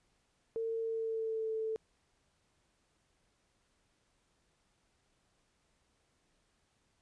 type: tone with pitch glide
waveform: sine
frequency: 452.6 to 441.5 Hz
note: A4 to A4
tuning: +49 to +6 cents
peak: -33 dBFS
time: 0.56-1.76 s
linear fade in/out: 0 ms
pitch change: -43 cents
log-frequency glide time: 0.8-1.51 s
effects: pink hiss -75 dBFS RMS until 7.01 s + resampled to 22050 Hz